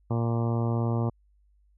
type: harmonic tone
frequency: 116.54 Hz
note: A#2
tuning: in tune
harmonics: 1 / 2 / 3 / 4 / 5 / 6 / 7 / 8 / 9 / 10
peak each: -25 / -31 / -35 / -37 / -39 / -41 / -42 / -43 / -44 / -45 dBFS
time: 0.1-1.1 s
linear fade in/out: 10 ms
effects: added 50 Hz sine -60 dBFS peak until 1.77 s